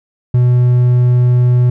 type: tone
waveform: triangle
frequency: 123.47 Hz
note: B2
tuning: in tune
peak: -5 dBFS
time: 0.34-1.7 s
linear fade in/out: 5 ms
effects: none